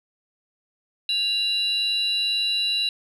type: tone pair together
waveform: sine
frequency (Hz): 2794 / 3951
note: F7 / B7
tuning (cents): 0 / 0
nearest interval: tritone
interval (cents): 600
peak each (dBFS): -24 / -21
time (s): 1.09-2.89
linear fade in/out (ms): 2
effects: tanh soft clip ceiling -16 dBFS